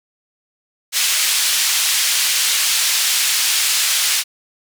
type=band-pass noise; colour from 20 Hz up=pink; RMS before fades=-17 dBFS; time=0.92-4.24 s; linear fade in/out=50 ms; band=2800 to 12000 Hz; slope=12 dB/octave; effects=none